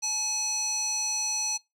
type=tone with band-pass filter; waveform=square; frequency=850 Hz; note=G#5; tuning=40 cents sharp; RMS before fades=-29 dBFS; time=0.02-1.58 s; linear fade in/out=20 ms; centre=5800 Hz; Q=4.6; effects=noise-tail reverb RT60 0.2 s tail -22 dB re dry